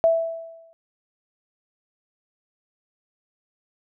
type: tone with exponential decay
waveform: sine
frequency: 659.3 Hz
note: E5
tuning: in tune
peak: -12 dBFS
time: 0.04-0.73 s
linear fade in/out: 0 ms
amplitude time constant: 150 ms
effects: none